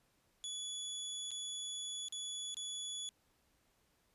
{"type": "tone with dropouts", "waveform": "25% pulse", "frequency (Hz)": 3414, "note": "G#7", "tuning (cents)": 47, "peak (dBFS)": -37, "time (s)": [0.44, 3.09], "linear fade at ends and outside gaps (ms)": 0, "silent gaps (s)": [[1.307, 1.315], [2.084, 2.124], [2.544, 2.569]], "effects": ["pink hiss -75 dBFS RMS until 4.14 s", "resampled to 32000 Hz"]}